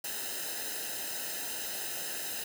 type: noise with comb filter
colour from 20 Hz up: white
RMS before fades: -37 dBFS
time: 0.04-2.44 s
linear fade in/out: 5 ms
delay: 0.88 ms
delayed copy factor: -0.8
effects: none